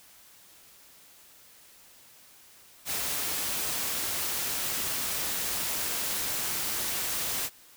white noise, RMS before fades -31 dBFS, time 2.85-7.5 s, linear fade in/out 50 ms, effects white hiss -55 dBFS RMS until 7.76 s

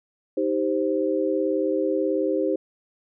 sine chord, C minor, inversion first, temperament just, 314 / 392.4 / 523.3 Hz, Eb4 / G4 / C5, +16 / +2 / 0 cents, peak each -25 dBFS, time 0.37-2.56 s, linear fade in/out 5 ms, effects none

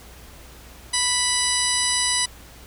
harmonic tone, 987.8 Hz, B5, in tune, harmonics 1 / 2 / 3 / 4 / 5 / 6 / 8 / 9 / 10, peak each -31 / -28 / -29 / -27 / -27 / -29 / -29 / -30 / -26 dBFS, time 0.93-2.26 s, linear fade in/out 10 ms, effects added 60 Hz sine -46 dBFS peak until 2.66 s + pink hiss -46 dBFS RMS until 2.66 s

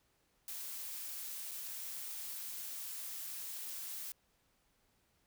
blue noise with dropouts, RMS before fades -44 dBFS, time 0.48-4.12 s, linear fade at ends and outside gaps 1 ms, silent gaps 1.511-1.515 s, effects pink hiss -75 dBFS RMS until 5.26 s

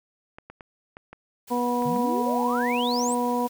clicks, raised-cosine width 0.5 ms, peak -26 dBFS, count 7, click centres 0.385 / 0.5 / 0.608 / 0.969 / 1.13 / 1.822 / 1.962 s
white noise, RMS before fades -45 dBFS, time 1.47-3.49 s, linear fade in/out 10 ms
harmonic tone, 243.6 Hz, B3, 24 cents flat, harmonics 1 / 2 / 3 / 4, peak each -26 / -28 / -31 / -27 dBFS, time 1.5-3.48 s, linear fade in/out 20 ms
sine exponential sweep, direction up, 139.1 to 8870 Hz, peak -29 dBFS, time 1.85-3.15 s, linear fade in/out 10 ms
effects none

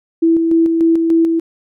sine tone with tremolo, 329.6 Hz, E4, in tune, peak -8 dBFS, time 0.22-1.4 s, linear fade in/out 10 ms, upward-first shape square, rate 3.4 Hz, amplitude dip 35%, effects none

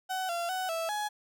35% pulse tone with pitch steps, 751 / 686 / 747 / 658 / 839 Hz, F#5 / F5 / F#5 / E5 / G#5, +26 / -31 / +16 / -3 / +17 cents, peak -29 dBFS, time 0.09-1.09 s, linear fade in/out 20 ms, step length 200 ms, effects none

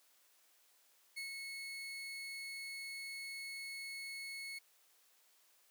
30% pulse tone with ADSR envelope, 2192 Hz, C#7, 20 cents flat, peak -38 dBFS, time 1.16-4.59 s, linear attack 18 ms, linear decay 120 ms, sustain -3 dB, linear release 10 ms, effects white hiss -70 dBFS RMS until 5.7 s + high-pass 400 Hz 12 dB/octave

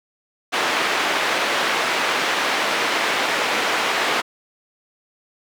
white band-pass noise, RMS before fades -21 dBFS, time 0.52-4.22 s, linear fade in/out 20 ms, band 340 to 2400 Hz, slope 12 dB/octave, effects none

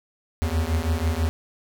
square beating tone pair, 77.78 / 83.88 Hz, D#2 / E2, 0 / +31 cents, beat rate 6.1 Hz, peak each -25 dBFS, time 0.42-1.29 s, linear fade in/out 0 ms, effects none

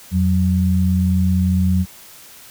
sine tone pair together, 86.8 / 184.61 Hz, F2 / F#3, -10 / -4 cents, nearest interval octave + minor second, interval 1306 cents, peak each -16 dBFS, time 0.11-1.86 s, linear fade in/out 50 ms, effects white hiss -42 dBFS RMS until 2.5 s

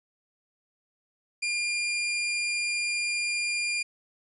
sawtooth tone, 2405 Hz, D7, 41 cents sharp, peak -23 dBFS, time 1.42-3.83 s, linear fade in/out 10 ms, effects resampled to 24000 Hz

